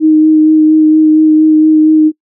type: tone with vibrato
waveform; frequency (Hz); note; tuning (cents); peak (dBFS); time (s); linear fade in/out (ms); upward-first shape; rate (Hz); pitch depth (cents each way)
sine; 311.1; D#4; 0; -3; 0-2.12; 50; sine; 4.3; 13
effects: noise-tail reverb RT60 0.1 s tail -24 dB re dry